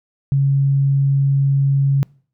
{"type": "tone", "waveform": "sine", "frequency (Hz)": 138.2, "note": "C#3", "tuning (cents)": -5, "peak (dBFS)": -12, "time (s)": [0.32, 2.03], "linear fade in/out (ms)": 0, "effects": ["noise-tail reverb RT60 0.5 s tail -26 dB re dry"]}